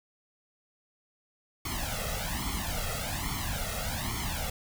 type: noise with flanger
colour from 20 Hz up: pink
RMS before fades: -33 dBFS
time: 1.65-4.5 s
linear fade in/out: 5 ms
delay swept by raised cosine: 0.92 to 1.55 ms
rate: 1.2 Hz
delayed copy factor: +0.95
effects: none